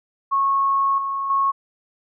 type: tone with level steps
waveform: sine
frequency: 1097 Hz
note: C#6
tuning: 18 cents flat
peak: -16 / -22 / -16 dBFS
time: 0.31-1.52 s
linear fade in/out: 20 ms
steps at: 0.98 / 1.3 s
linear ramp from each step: 2 ms
effects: none